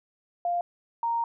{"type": "tone pair in turn", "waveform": "sine", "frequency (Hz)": [698.5, 929.9], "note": ["F5", "A#5"], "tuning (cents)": [0, -5], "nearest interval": "perfect fourth", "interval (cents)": 495, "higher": "second", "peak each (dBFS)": -24, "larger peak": "neither", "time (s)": [[0.45, 0.61], [1.03, 1.24]], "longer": "second", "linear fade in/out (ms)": 2, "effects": []}